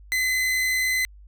40% pulse tone, 2034 Hz, C7, 50 cents flat, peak -20 dBFS, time 0.12-1.05 s, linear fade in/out 0 ms, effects added 50 Hz sine -44 dBFS peak until 1.27 s

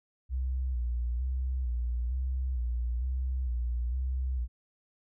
sine tone with vibrato, 62 Hz, B1, 7 cents sharp, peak -28 dBFS, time 0.29-4.48 s, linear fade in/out 50 ms, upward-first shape square, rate 1.1 Hz, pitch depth 62 cents each way, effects none

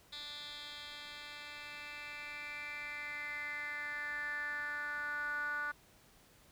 10% pulse tone with band-pass filter sweep, 293.7 Hz, D4, in tune, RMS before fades -42 dBFS, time 0.12-5.72 s, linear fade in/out 10 ms, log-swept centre 3600 to 1400 Hz, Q 6.8, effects pink hiss -64 dBFS RMS until 6.51 s

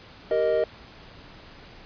triangle chord, Eb major, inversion first, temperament just, 388.9 / 466.7 / 622.3 Hz, G4 / Bb4 / Eb5, -14 / +2 / 0 cents, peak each -27 / -22 / -21 dBFS, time 0.31-0.64 s, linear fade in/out 2 ms, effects pink hiss -47 dBFS RMS until 1.85 s + resampled to 11025 Hz

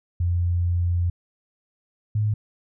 sine tone pair in turn, 87.31 / 106.32 Hz, F2 / G#2, 0 / +41 cents, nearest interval minor third, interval 341 cents, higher second, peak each -19 dBFS, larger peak neither, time 0.2-1.1 / 2.15-2.34 s, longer first, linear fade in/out 5 ms, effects none

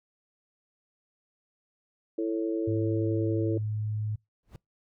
harmonic tone, 110.7 Hz, A2, 11 cents sharp, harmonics 3 / 4 / 5, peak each -28 / -32 / -37 dBFS, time 2.18-3.58 s, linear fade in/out 5 ms
sine tone, 106.8 Hz, G#2, 49 cents sharp, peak -28 dBFS, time 2.67-4.16 s, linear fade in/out 10 ms
brown noise with exponential growth, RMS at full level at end -42 dBFS, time 4.43-4.56 s, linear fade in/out 1 ms, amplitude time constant 28 ms
effects noise-tail reverb RT60 0.2 s tail -25 dB re dry

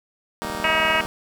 10% pulse chord, Eb major, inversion first, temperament just, 194.45 / 233.3 / 311.1 Hz, G3 / Bb3 / Eb4, -14 / +2 / 0 cents, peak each -24 dBFS, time 0.42-1.06 s, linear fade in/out 0 ms
click train, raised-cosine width 5 ms, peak -26 dBFS, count 13, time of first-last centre 0.45-1.053 s, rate 19.9 Hz
harmonic tone, 319 Hz, D#4, 43 cents sharp, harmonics 2 / 3 / 4 / 5 / 6 / 7 / 8 / 9, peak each -26 / -26 / -26 / -26 / -26 / -26 / -26 / -26 dBFS, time 0.64-1.01 s, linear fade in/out 2 ms
effects none

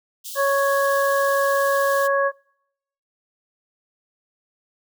white high-pass noise, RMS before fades -34 dBFS, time 0.24-2.08 s, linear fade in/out 20 ms, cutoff 2900 Hz, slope 96 dB/octave
harmonic tone, 554.4 Hz, C#5, in tune, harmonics 1 / 2 / 3, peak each -19 / -22 / -24 dBFS, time 0.35-2.32 s, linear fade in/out 50 ms
effects noise-tail reverb RT60 0.8 s tail -26 dB re dry

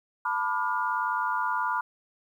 sine chord, B half-diminished seventh, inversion third, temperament just, 889 / 987.8 / 1185.3 / 1422.4 Hz, A5 / B5 / D6 / F6, +18 / 0 / +16 / +31 cents, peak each -33 / -28 / -33 / -31 dBFS, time 0.25-1.81 s, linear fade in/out 5 ms, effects 10-bit

